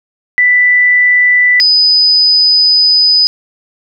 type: tone pair in turn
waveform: sine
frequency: 1981 / 4992 Hz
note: B6 / D#8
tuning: +5 / +5 cents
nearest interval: octave + major third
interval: 1600 cents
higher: second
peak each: -5 dBFS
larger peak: neither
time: 0.38-1.6 / 1.6-3.27 s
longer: second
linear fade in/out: 0 ms
effects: none